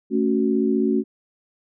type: chord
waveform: sine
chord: F# minor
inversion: first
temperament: just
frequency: 222 / 277.5 / 370 Hz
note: A3 / C#4 / F#4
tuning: +16 / +2 / 0 cents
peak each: -21 / -22 / -22 dBFS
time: 0.1-1.04 s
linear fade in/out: 50 ms
effects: none